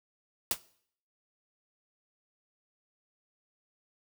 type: noise with exponential decay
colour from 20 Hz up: white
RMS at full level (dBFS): -23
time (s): 0.51-0.59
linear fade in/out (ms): 2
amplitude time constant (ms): 16
effects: noise-tail reverb RT60 0.6 s tail -20 dB re dry